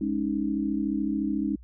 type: chord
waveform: sine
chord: Ab suspended fourth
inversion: none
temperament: equal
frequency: 207.7 / 277.2 / 311.1 Hz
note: Ab3 / Db4 / Eb4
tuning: 0 / 0 / 0 cents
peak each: -29 dBFS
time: 0.01-1.56 s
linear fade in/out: 5 ms
effects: added 60 Hz sine -45 dBFS peak until 1.63 s